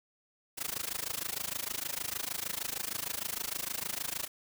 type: noise with amplitude modulation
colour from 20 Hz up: white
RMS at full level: -33 dBFS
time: 0.57-4.28 s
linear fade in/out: 20 ms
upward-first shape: sine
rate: 26.5 Hz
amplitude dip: 95%
effects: none